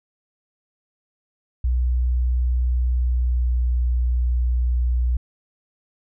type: tone with pitch glide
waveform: sine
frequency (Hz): 61.74 to 61.03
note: B1 to B1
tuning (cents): 0 to -20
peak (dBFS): -16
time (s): 1.64-5.17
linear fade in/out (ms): 5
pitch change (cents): -20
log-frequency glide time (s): 2.94-3.59
effects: tanh soft clip ceiling -13 dBFS